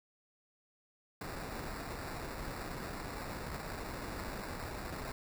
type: noise with sample-and-hold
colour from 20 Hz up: pink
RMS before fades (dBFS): -42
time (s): 1.21-5.12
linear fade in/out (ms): 2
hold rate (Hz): 3150
effects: none